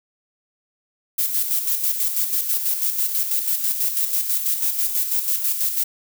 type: noise with tremolo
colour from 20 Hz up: violet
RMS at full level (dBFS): -20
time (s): 1.18-5.84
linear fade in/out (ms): 10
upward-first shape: square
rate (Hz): 6.1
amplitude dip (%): 50
effects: none